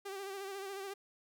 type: tone with vibrato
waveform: sawtooth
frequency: 392 Hz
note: G4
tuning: in tune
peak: -37 dBFS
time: 0.05-0.94 s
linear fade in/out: 10 ms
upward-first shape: sine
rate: 14 Hz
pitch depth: 47 cents each way
effects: none